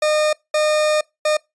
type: tone bursts at uneven times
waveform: 40% pulse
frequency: 610 Hz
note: D#5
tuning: 34 cents flat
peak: -14 dBFS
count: 3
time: 0.02-0.33 / 0.54-1.01 / 1.25-1.37 s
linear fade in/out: 5 ms
effects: noise-tail reverb RT60 0.2 s tail -24 dB re dry + resampled to 22050 Hz